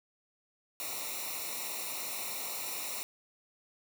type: noise with comb filter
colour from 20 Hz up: white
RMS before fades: -38 dBFS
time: 0.8-3.03 s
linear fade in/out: 0 ms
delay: 0.62 ms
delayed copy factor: -0.85
effects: none